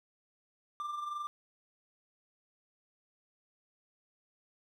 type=tone with amplitude modulation; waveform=triangle; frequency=1187 Hz; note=D6; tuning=18 cents sharp; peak=-32 dBFS; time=0.8-1.27 s; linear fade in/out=0 ms; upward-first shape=sine; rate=22.5 Hz; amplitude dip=50%; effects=none